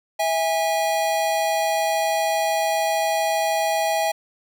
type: tone pair together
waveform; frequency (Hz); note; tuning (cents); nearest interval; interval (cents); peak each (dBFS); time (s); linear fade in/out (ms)
square; 652 / 819.1; E5 / G#5; -19 / -24; major third; 395; -23; 0.19-4.12; 10
effects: none